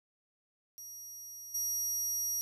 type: tone with level steps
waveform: 25% pulse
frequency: 5700 Hz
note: F8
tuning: 34 cents sharp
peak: -40 / -27 dBFS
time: 0.78-2.41 s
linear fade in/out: 0 ms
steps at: 1.54 s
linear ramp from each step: 10 ms
effects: none